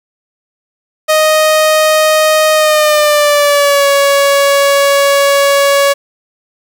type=tone with pitch glide; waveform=sawtooth; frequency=622.3 to 560.8 Hz; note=D#5 to C#5; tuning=0 to +20 cents; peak=-3 dBFS; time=1.08-5.94 s; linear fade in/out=20 ms; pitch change=-180 cents; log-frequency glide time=2.53-3.87 s; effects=7-bit